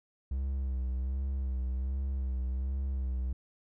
triangle tone with vibrato, 65.41 Hz, C2, in tune, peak -28 dBFS, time 0.31-3.33 s, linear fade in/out 5 ms, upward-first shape sine, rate 1.3 Hz, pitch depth 56 cents each way, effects none

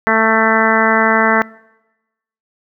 harmonic tone, 222.1 Hz, A3, 16 cents sharp, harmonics 1 / 2 / 3 / 4 / 5 / 6 / 7 / 8 / 9, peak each -19 / -19 / -19 / -19 / -19 / -19 / -19 / -19 / -19 dBFS, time 0.07-1.42 s, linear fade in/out 0 ms, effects noise-tail reverb RT60 1.0 s tail -23 dB re dry

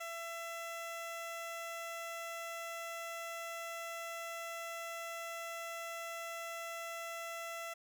15% pulse tone, 670 Hz, E5, 28 cents sharp, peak -35 dBFS, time 0-7.74 s, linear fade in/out 10 ms, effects none

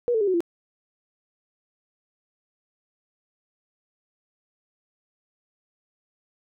sine tone with pitch steps, 482.2 / 442.2 / 405.5 / 371.8 / 341 Hz, B4 / A4 / G#4 / F#4 / F4, -41 / +9 / -41 / +8 / -41 cents, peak -19 dBFS, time 0.08-0.405 s, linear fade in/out 0 ms, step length 65 ms, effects none

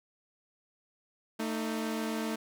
sawtooth tone pair together, 223.1 / 311.1 Hz, A3 / D#4, +24 / 0 cents, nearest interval tritone, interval 576 cents, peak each -29 / -33 dBFS, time 1.39-2.36 s, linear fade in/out 10 ms, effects none

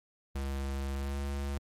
square tone with pitch glide, 68.4 to 70.04 Hz, C#2 to C#2, -23 to +18 cents, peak -33 dBFS, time 0.35-1.58 s, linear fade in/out 5 ms, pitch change +41 cents, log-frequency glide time 0.94-1.18 s, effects MP3 64 kbps

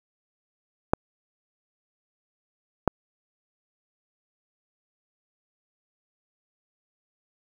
clicks, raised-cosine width 1 ms, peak -4 dBFS, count 2, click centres 0.935 / 2.877 s, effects 7-bit

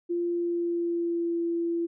sine tone with pitch glide, 346 to 338.5 Hz, F4 to E4, -16 to +46 cents, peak -25 dBFS, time 0.09-1.87 s, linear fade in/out 20 ms, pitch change -38 cents, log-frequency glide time 0.27-1.41 s, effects none

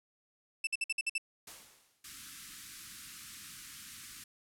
40% pulse tone bursts, 2655 Hz, E7, 12 cents sharp, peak -29 dBFS, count 7, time 0.64-1.181 s, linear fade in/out 5 ms, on 31 ms, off 54 ms
white noise with exponential decay, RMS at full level -46 dBFS, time 1.47-2.21 s, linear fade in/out 5 ms, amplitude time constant 160 ms
white band-stop noise, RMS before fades -47 dBFS, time 2.04-4.24 s, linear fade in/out 5 ms, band 320 to 1200 Hz, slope 48 dB/octave
effects low-pass 12000 Hz 12 dB/octave

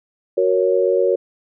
sine chord, F# major, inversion none, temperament equal, 370 / 466.2 / 554.4 Hz, F#4 / A#4 / C#5, 0 / 0 / 0 cents, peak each -18 dBFS, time 0.37-1.16 s, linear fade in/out 10 ms, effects none

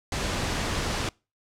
pink noise, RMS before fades -28 dBFS, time 0.12-1.09 s, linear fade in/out 2 ms, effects noise-tail reverb RT60 0.3 s tail -26 dB re dry + low-pass 7000 Hz 12 dB/octave

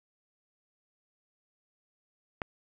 click, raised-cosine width 0.5 ms, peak -17 dBFS, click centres 2.418 s, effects none

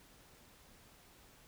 silence, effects pink hiss -62 dBFS RMS until 1.47 s

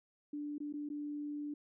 sine tone with dropouts, 293.7 Hz, D4, in tune, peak -38 dBFS, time 0.33-1.54 s, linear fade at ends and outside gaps 5 ms, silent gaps 0.582-0.602 / 0.727-0.737 / 0.89-0.9 s, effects none

